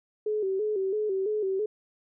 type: tone with vibrato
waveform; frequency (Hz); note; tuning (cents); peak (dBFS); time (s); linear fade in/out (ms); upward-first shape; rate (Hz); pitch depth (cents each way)
sine; 404.1; G#4; -47; -25; 0.26-1.66; 5; square; 3; 91
effects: none